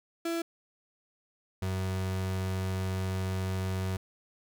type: tone pair in turn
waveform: 35% pulse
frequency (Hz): 334.5 / 94.12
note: E4 / F#2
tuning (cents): +25 / +30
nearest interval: octave + minor seventh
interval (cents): 2195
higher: first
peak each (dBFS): -28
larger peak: neither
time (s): 0.25-0.42 / 1.62-3.97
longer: second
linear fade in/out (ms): 5
effects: none